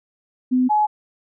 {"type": "tone pair in turn", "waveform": "sine", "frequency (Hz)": [253.6, 846.4], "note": ["B3", "G#5"], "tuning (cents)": [46, 33], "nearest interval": "octave + major sixth", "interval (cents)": 2087, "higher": "second", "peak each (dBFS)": -14, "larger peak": "neither", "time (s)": [[0.51, 0.69], [0.69, 0.87]], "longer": "neither", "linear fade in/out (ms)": 20, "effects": []}